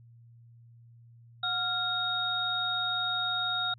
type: tone cluster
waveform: sine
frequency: 732 / 1391 / 3737 Hz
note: F#5 / F6 / A#7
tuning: -19 / -7 / +4 cents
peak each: -37 / -32 / -30 dBFS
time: 1.43-3.74 s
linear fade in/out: 5 ms
effects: added 117 Hz sine -52 dBFS peak until 3.78 s